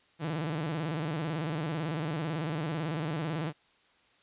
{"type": "tone with vibrato", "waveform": "sawtooth", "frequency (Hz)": 156.8, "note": "D#3", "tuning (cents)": 14, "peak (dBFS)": -27, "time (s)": [0.19, 3.53], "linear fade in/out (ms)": 50, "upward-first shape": "square", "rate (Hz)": 18, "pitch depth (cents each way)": 110, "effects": ["white hiss -65 dBFS RMS until 4.22 s", "resampled to 8000 Hz"]}